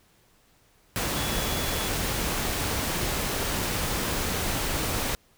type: tone in noise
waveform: sine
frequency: 3400 Hz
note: G#7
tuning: 40 cents sharp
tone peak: -37 dBFS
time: 1.16-1.88 s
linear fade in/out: 0 ms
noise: pink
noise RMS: -28 dBFS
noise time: 0.96-5.15 s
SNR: -12 dB
effects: pink hiss -62 dBFS RMS until 5.37 s